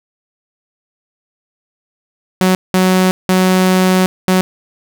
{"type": "tone bursts at uneven times", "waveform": "sawtooth", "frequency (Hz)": 185.6, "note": "F#3", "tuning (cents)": 6, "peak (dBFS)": -5, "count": 4, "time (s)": [[2.41, 2.55], [2.74, 3.11], [3.29, 4.06], [4.28, 4.41]], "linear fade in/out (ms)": 0, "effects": []}